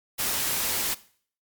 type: noise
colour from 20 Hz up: white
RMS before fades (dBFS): -27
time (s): 0.18-0.95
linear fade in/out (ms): 20
effects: noise-tail reverb RT60 0.5 s tail -18 dB re dry + Opus 48 kbps